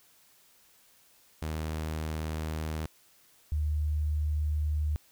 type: tone pair in turn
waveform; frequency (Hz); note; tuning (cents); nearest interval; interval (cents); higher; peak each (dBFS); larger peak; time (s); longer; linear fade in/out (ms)
sawtooth / sine; 78.4 / 75.61; D#2 / D#2; +14 / -49; minor second; 63; first; -28 / -26; second; 1.42-2.86 / 3.52-4.96; neither; 0
effects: white hiss -62 dBFS RMS until 5.11 s